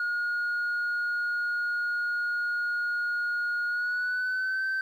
sine tone with pitch glide, 1436 to 1548 Hz, F6 to G6, +48 to -22 cents, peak -24 dBFS, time 0-4.81 s, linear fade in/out 2 ms, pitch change +130 cents, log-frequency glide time 3.67-4.65 s, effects tanh soft clip ceiling -25 dBFS + 10-bit

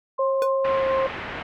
sine tone with tremolo, 1054 Hz, C6, 12 cents sharp, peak -24 dBFS, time 0.18-1.09 s, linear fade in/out 10 ms, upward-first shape sine, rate 4.1 Hz, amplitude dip 55%
sine tone with pitch glide, 539 to 533.1 Hz, C#5 to C5, -49 to +32 cents, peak -20 dBFS, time 0.19-1.07 s, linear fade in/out 5 ms, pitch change -19 cents, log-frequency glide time 0.72-0.87 s
square tone with exponential decay, 493.9 Hz, B4, in tune, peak -23 dBFS, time 0.42-0.51 s, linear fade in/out 1 ms, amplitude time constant 18 ms
white low-pass noise, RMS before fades -33 dBFS, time 0.64-1.43 s, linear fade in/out 10 ms, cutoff 2400 Hz, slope 24 dB/octave
effects none

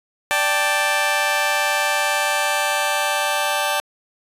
15% pulse chord, D suspended fourth, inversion none, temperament just, 587.3 / 783.1 / 881 Hz, D5 / G5 / A5, 0 / -2 / +2 cents, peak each -16 dBFS, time 0.31-3.8 s, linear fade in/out 0 ms, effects resampled to 32000 Hz

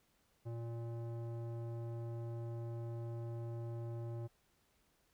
square tone with low-pass filter, 116.54 Hz, A#2, in tune, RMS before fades -43 dBFS, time 0.45-4.28 s, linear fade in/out 20 ms, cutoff 660 Hz, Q 0.99, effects pink hiss -75 dBFS RMS until 5.13 s

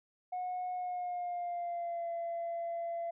sine tone with pitch glide, 728 to 679.2 Hz, F#5 to F5, -28 to -48 cents, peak -33 dBFS, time 0.32-3.11 s, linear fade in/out 10 ms, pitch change -120 cents, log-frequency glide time 0.73-2.1 s, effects tanh soft clip ceiling -32 dBFS

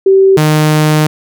sine / sawtooth tone pair in turn, 385.8 / 153.45 Hz, G4 / D#3, -28 / -24 cents, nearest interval octave + major third, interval 1596 cents, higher first, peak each -3 dBFS, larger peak neither, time 0.06-0.37 / 0.37-1.07 s, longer second, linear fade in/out 5 ms, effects none

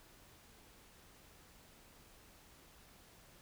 silence, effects pink hiss -62 dBFS RMS until 3.41 s

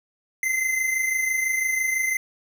square tone pair together, 2042 / 2068 Hz, C7 / C7, -43 / -21 cents, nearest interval unison, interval 22 cents, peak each -30 / -23 dBFS, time 0.43-2.17 s, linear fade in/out 2 ms, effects none

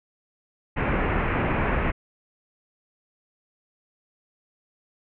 pink low-pass noise, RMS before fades -24 dBFS, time 0.76-1.92 s, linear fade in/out 20 ms, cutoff 2500 Hz, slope 48 dB/octave, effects none

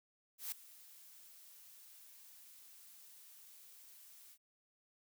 blue noise with ADSR envelope, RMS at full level -40 dBFS, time 0.38-4.38 s, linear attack 140 ms, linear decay 3 ms, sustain -19 dB, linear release 60 ms, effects none

